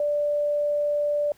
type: tone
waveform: sine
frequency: 587 Hz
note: D5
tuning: 1 cent flat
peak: -21 dBFS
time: 0-1.32 s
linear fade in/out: 2 ms
effects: pink hiss -58 dBFS RMS until 1.37 s